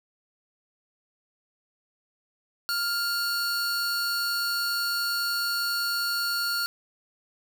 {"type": "tone pair together", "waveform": "45% pulse", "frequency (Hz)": [1396.9, 4435], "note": ["F6", "C#8"], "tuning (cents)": [0, 0], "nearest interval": "octave + minor sixth", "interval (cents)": 2000, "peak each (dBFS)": -28, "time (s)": [2.69, 6.66], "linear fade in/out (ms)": 0, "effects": []}